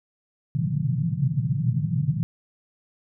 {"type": "band-pass noise", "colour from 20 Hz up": "white", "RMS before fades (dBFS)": -24, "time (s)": [0.55, 2.23], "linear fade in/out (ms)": 0, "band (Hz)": [120, 160], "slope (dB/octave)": 48, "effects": []}